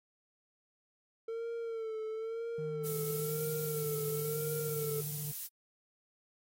triangle tone with vibrato, 450.6 Hz, A4, 41 cents sharp, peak -34 dBFS, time 1.28-5.01 s, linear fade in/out 5 ms, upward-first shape sine, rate 1 Hz, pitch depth 53 cents each way
triangle tone with pitch glide, 155.56 to 148.88 Hz, D#3 to D3, 0 to +24 cents, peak -38 dBFS, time 2.58-5.32 s, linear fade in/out 5 ms, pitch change -76 cents, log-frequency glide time 3.16-4.81 s
violet noise, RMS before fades -39 dBFS, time 2.84-5.48 s, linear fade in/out 20 ms
effects AAC 48 kbps

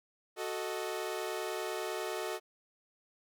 sawtooth chord, D# diminished, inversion first, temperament equal, 370 / 440 / 622.3 Hz, F#4 / A4 / D#5, 0 / 0 / 0 cents, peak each -35 / -35 / -37 dBFS, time 0.36-2.4 s, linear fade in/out 50 ms, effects none

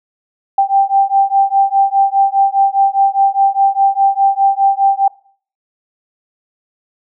sine beating tone pair, 784 / 788.9 Hz, G5 / G5, 0 / +11 cents, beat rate 4.9 Hz, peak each -12 dBFS, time 0.58-5.08 s, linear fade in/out 5 ms, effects noise-tail reverb RT60 0.5 s tail -22 dB re dry

